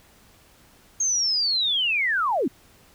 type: linear sweep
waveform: sine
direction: down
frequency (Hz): 6500 to 212.1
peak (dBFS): -20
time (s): 1-2.48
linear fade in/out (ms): 5
effects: pink hiss -55 dBFS RMS until 2.94 s